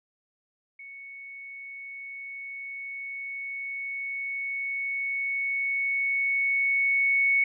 sine tone with level ramp, 2217 Hz, C#7, in tune, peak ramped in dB -41 to -19 dBFS, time 0.79-7.44 s, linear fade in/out 5 ms, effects none

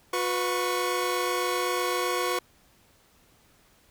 sawtooth tone cluster, 359.7 / 494.9 / 1107 Hz, F#4 / B4 / C#6, -49 / +4 / -3 cents, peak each -26 dBFS, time 0.13-2.39 s, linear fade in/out 5 ms, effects pink hiss -61 dBFS RMS until 3.9 s

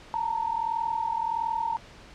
sine tone pair together, 890.5 / 932 Hz, A5 / A#5, +21 / -1 cents, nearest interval minor second, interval 78 cents, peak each -29 / -28 dBFS, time 0.14-1.77 s, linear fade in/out 0 ms, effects pink hiss -49 dBFS RMS until 2.14 s + low-pass 5000 Hz 12 dB/octave

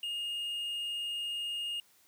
triangle tone, 2843 Hz, F7, 30 cents sharp, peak -32 dBFS, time 0.03-1.8 s, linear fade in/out 2 ms, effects white hiss -65 dBFS RMS until 2.07 s + high-pass 80 Hz 12 dB/octave

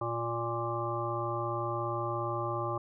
harmonic tone, 117.2 Hz, A#2, 10 cents sharp, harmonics 1 / 3 / 5 / 7 / 9 / 10, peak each -37 / -37 / -38 / -39 / -39 / -37 dBFS, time 0.01-2.78 s, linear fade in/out 5 ms, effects none

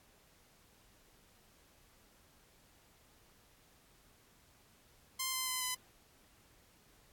5% pulse tone with pitch steps, 1046.5 / 1034.5 / 1022.6 / 1010.9 Hz, C6 / C6 / C6 / B5, 0 / -20 / -40 / +40 cents, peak -23 dBFS, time 5.19-5.75 s, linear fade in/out 10 ms, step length 140 ms, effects pink hiss -66 dBFS RMS until 7.12 s + AAC 64 kbps

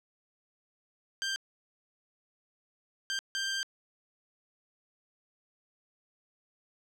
15% pulse tone bursts at uneven times, 1578 Hz, G6, 11 cents sharp, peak -24 dBFS, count 3, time 1.22-1.36 / 3.1-3.19 / 3.35-3.63 s, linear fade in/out 0 ms, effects low-pass 8000 Hz 12 dB/octave

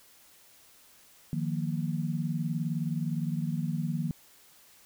sine chord, Eb suspended second, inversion none, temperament just, 155.56 / 175.01 / 233.3 Hz, Eb3 / F3 / Bb3, 0 / +4 / +2 cents, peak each -31 / -33 / -35 dBFS, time 1.33-4.11 s, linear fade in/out 0 ms, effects white hiss -58 dBFS RMS until 4.85 s

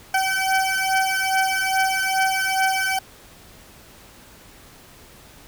20% pulse beating tone pair, 764 / 766.4 Hz, G5 / G5, -45 / -39 cents, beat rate 2.4 Hz, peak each -17 dBFS, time 0.14-2.99 s, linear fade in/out 5 ms, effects pink hiss -47 dBFS RMS until 5.47 s

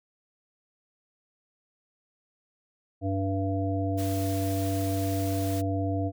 harmonic tone, 97 Hz, G2, 18 cents flat, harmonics 1 / 3 / 5 / 7, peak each -28 / -30 / -37 / -33 dBFS, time 3.01-6.12 s, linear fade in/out 50 ms
white noise, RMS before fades -41 dBFS, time 3.97-5.62 s, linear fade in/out 20 ms
effects none

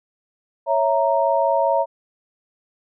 sine chord, A# diminished, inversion first, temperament equal, 554.4 / 659.3 / 932.3 Hz, C#5 / E5 / A#5, 0 / 0 / 0 cents, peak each -20 dBFS, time 0.66-1.86 s, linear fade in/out 50 ms, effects none

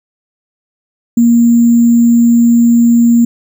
sine tone with sample-and-hold, 234.9 Hz, A#3, 13 cents sharp, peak -4 dBFS, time 1.17-3.25 s, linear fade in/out 5 ms, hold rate 7350 Hz, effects none

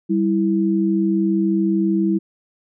sine tone pair together, 195.3 / 328.1 Hz, G3 / E4, -6 / -8 cents, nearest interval major sixth, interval 898 cents, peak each -18 dBFS, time 0.09-2.19 s, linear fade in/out 20 ms, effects none

